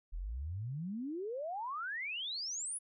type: exponential sweep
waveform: sine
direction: up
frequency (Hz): 37.9 to 10550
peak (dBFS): -37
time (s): 0.12-2.79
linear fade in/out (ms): 20
effects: none